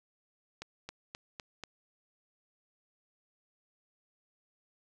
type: accelerating click train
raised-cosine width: 0.2 ms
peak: -24 dBFS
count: 5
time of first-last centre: 0.62-1.637 s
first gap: 270 ms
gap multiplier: 0.96
effects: none